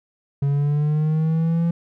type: linear sweep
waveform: triangle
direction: up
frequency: 139.3 to 170 Hz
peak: -15 dBFS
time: 0.42-1.71 s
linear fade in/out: 5 ms
effects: none